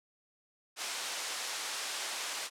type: band-pass noise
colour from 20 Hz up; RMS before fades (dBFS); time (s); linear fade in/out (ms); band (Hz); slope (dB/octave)
white; -38; 0.76-2.5; 50; 540 to 7000; 12
effects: low-pass 12000 Hz 12 dB/octave